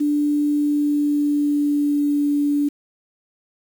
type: tone with pitch glide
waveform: sine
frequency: 293.7 to 289.5 Hz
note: D4 to D4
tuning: 0 to -25 cents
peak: -16 dBFS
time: 0-2.69 s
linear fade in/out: 10 ms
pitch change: -25 cents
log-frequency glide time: 0.54-2.32 s
effects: 7-bit